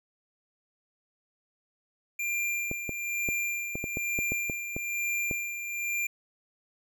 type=tone with tremolo; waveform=square; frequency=2384 Hz; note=D7; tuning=25 cents sharp; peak=-28 dBFS; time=2.19-6.07 s; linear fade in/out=5 ms; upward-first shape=sine; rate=1.1 Hz; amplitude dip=55%
type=clicks; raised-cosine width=2 ms; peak=-20 dBFS; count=11; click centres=2.714 / 2.893 / 3.288 / 3.755 / 3.841 / 3.971 / 4.189 / 4.32 / 4.498 / 4.765 / 5.312 s
effects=none